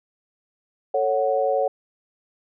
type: chord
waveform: sine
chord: F# minor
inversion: first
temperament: just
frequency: 444 / 555 / 740 Hz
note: A4 / C#5 / F#5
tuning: +16 / +2 / 0 cents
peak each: -25 / -21 / -24 dBFS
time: 0.94-1.68 s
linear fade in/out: 5 ms
effects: none